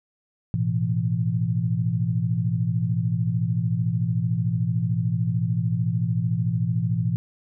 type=chord; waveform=sine; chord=A suspended second; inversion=none; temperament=equal with one note detuned; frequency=110 / 123.47 / 167.99 Hz; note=A2 / B2 / E3; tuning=0 / 0 / +33 cents; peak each=-25 dBFS; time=0.54-7.16 s; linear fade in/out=0 ms; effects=none